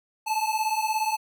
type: beating tone pair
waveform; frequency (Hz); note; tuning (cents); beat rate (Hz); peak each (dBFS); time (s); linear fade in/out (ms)
square; 863 / 880; A5 / A5; -34 / 0; 17; -27 / -28; 0.26-1.17; 20
effects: none